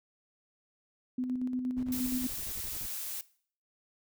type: tone with tremolo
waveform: sine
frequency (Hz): 252.5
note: B3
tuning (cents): +39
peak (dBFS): -29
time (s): 1.18-2.27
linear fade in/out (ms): 5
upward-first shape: square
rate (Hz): 8.5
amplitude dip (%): 40
type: noise bursts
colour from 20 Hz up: brown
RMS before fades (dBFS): -46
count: 13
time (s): 1.77-2.868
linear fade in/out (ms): 10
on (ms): 66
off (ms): 20
type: noise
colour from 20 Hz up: blue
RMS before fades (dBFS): -38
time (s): 1.92-3.21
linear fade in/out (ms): 2
effects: noise-tail reverb RT60 0.5 s tail -19 dB re dry